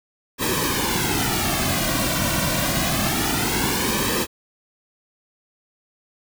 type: noise with flanger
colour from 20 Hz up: pink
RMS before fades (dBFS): -22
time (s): 0.38-4.27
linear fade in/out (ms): 50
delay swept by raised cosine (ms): 1.4 to 2.39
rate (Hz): 0.26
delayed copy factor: -0.75
effects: none